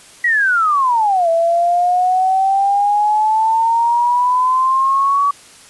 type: exponential two-way sweep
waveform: sine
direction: down then up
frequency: 1960 to 659.3 to 1142 Hz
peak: -11 dBFS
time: 0.24-5.31 s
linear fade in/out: 5 ms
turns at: 1.29 s
effects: white hiss -42 dBFS RMS until 5.69 s + resampled to 24000 Hz